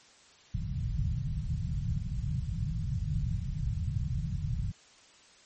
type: low-pass noise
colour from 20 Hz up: white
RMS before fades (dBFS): -32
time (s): 0.54-4.72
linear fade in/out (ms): 5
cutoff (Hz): 160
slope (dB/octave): 48
effects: white hiss -58 dBFS RMS until 5.45 s + MP3 32 kbps